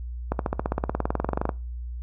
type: accelerating click train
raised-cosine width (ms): 1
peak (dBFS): -10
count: 23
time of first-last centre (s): 0.32-1.492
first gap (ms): 72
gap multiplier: 0.97
effects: noise-tail reverb RT60 0.3 s tail -22 dB re dry + added 60 Hz sine -31 dBFS peak until 2.02 s